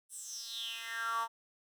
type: tone with high-pass filter sweep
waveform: 10% pulse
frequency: 229.1 Hz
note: A#3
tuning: 30 cents flat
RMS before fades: -39 dBFS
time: 0.09-1.28 s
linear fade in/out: 50 ms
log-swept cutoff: 9400 to 930 Hz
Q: 6.6
effects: none